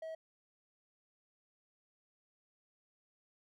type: tone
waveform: triangle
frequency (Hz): 643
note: E5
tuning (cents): -43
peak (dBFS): -39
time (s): 0.02-0.15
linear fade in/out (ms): 5
effects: none